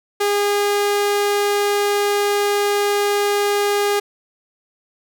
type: tone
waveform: sawtooth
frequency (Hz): 408.3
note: G#4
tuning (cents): -29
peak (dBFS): -12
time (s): 0.2-4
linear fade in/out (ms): 10
effects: none